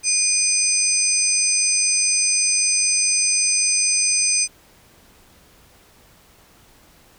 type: tone cluster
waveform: sine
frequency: 2444 / 4965 / 6140 / 8460 Hz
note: D#7 / D#8 / G8 / C9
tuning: -32 / -5 / -37 / +18 cents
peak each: -25 / -24 / -20 / -20 dBFS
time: 0.03-4.48 s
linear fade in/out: 50 ms
effects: pink hiss -52 dBFS RMS until 7.18 s